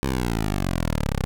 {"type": "exponential sweep", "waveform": "10% pulse", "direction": "down", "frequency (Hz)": [68.8, 31.66], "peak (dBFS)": -14, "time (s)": [0.03, 1.25], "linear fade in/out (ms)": 0, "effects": []}